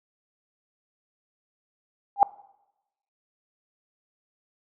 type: tone with exponential growth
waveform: sine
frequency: 805 Hz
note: G5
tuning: 46 cents sharp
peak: -8 dBFS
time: 2.16-2.23 s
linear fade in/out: 1 ms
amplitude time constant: 15 ms
effects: noise-tail reverb RT60 0.9 s tail -21 dB re dry